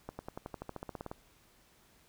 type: accelerating click train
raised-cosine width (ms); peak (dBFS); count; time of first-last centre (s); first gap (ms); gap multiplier
1; -26; 15; 0.09-1.115; 100; 0.95
effects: pink hiss -65 dBFS RMS until 2.08 s